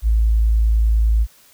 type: tone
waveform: sine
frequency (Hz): 55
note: A1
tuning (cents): 0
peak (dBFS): -12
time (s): 0.02-1.27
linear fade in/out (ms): 50
effects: white hiss -51 dBFS RMS until 1.53 s